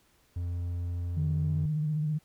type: tone with pitch glide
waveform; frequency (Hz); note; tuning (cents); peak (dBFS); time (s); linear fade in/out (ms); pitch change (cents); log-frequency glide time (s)
triangle; 87.31 to 90.86; F2 to F#2; 0 to -31; -28; 0.36-1.66; 5; +69; 1.41-1.52
type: tone with vibrato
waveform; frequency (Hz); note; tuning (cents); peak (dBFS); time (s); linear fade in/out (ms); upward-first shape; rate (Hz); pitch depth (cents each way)
sine; 152.5; D#3; -34; -26; 1.16-2.19; 20; sine; 15; 45
effects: tanh soft clip ceiling -18 dBFS + pink hiss -66 dBFS RMS until 2.24 s